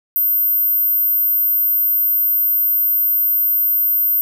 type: tone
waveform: sine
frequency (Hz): 13610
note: G#9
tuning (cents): +41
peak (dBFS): -13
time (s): 0.16-4.21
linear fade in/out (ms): 0
effects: none